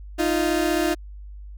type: tone pair together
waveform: 30% pulse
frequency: 311.1 / 346.6 Hz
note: D#4 / F4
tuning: 0 / -13 cents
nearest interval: major second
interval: 187 cents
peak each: -20 dBFS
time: 0.18-0.95 s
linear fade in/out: 20 ms
effects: added 50 Hz sine -36 dBFS peak until 1.57 s